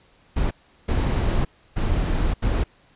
brown noise bursts at uneven times, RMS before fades -21 dBFS, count 4, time 0.36-0.51 / 0.88-1.45 / 1.76-2.34 / 2.42-2.64 s, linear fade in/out 10 ms, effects pink hiss -57 dBFS RMS until 2.95 s + resampled to 8000 Hz

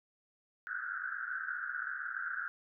pink band-pass noise, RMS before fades -39 dBFS, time 0.67-2.48 s, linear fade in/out 0 ms, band 1400 to 1600 Hz, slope 96 dB/octave, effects none

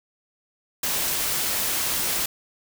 white noise, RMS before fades -25 dBFS, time 0.83-2.26 s, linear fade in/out 5 ms, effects none

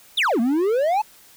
triangle exponential two-way sweep, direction down then up, 4021 to 220 to 889 Hz, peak -15 dBFS, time 0.17-1.02 s, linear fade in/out 10 ms, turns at 0.4 s, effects white hiss -50 dBFS RMS until 1.36 s

